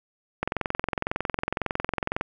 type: click train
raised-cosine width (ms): 0.5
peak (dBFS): -10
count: 40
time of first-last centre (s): 0.43-2.211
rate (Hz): 21.9
effects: none